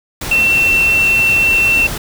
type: tone in noise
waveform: sine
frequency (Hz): 2698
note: E7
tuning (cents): +40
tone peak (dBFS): -9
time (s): 0.31-1.87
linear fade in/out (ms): 5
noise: pink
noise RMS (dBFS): -23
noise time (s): 0.21-1.98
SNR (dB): +11
effects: none